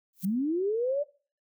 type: noise with exponential growth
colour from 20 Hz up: violet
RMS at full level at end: -37 dBFS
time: 0.13-0.25 s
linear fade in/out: 2 ms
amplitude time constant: 26 ms
type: linear sweep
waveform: sine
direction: up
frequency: 176.3 to 595 Hz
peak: -25 dBFS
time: 0.23-1.04 s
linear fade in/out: 20 ms
effects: noise-tail reverb RT60 0.4 s tail -20 dB re dry